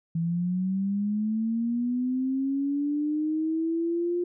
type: linear sweep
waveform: sine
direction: up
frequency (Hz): 163.6 to 353.7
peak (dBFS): -24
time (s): 0.15-4.24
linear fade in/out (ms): 5
effects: none